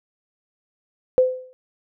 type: tone with exponential decay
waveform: sine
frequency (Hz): 511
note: C5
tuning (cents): -41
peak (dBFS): -9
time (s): 1.18-1.53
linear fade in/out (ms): 0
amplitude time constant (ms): 76
effects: none